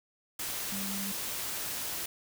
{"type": "tone in noise", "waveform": "sine", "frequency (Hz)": 197.2, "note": "G3", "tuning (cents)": 11, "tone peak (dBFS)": -37, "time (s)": [0.72, 1.12], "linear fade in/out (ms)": 5, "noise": "white", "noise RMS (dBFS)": -36, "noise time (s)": [0.39, 2.06], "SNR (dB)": -4, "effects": []}